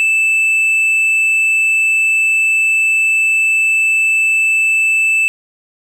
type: tone with tanh clipping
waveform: sine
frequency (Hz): 2637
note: E7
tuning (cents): 0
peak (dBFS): -11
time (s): 0-5.28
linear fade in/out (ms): 0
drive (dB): 4
effects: none